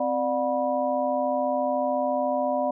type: tone cluster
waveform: sine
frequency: 259.8 / 592 / 726 / 976 Hz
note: C4 / D5 / F#5 / B5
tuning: -12 / +14 / -33 / -21 cents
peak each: -30 / -25 / -28 / -31 dBFS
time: 0-2.71 s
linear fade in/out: 5 ms
effects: none